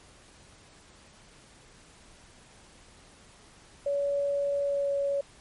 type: tone with pitch glide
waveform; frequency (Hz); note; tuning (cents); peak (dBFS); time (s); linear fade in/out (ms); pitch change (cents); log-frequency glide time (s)
sine; 566 to 561.1; C#5 to C#5; +36 to +21; -25; 3.86-5.21; 5; -15; 4.62-4.92
effects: pink hiss -55 dBFS RMS until 5.4 s + MP3 48 kbps